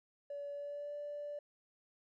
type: tone with pitch glide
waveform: triangle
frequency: 572 to 584 Hz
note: D5 to D5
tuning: -46 to -10 cents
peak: -37 dBFS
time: 0.3-1.39 s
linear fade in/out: 5 ms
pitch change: +36 cents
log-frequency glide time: 0.51-0.95 s
effects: tanh soft clip ceiling -38 dBFS